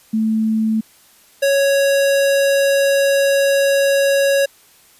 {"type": "tone pair in turn", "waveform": ["sine", "square"], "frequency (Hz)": [220, 554.4], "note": ["A3", "C#5"], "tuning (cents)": [0, 0], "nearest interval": "octave + major third", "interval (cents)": 1600, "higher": "second", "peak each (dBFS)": [-14, -13], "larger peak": "second", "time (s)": [[0.13, 0.81], [1.42, 4.46]], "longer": "second", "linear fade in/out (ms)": 10, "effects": ["white hiss -50 dBFS RMS until 4.99 s", "resampled to 32000 Hz"]}